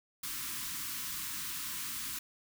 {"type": "band-stop noise", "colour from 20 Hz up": "white", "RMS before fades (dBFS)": -39, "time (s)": [0.23, 2.19], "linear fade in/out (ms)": 5, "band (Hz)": [340, 960], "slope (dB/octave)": 96, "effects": []}